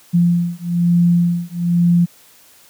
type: beating tone pair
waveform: sine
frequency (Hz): 172.5 / 173.6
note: F3 / F3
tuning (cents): -21 / -10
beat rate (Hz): 1.1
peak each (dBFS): -15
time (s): 0.13-2.06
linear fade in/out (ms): 20
effects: white hiss -48 dBFS RMS until 2.69 s + high-pass 80 Hz 12 dB/octave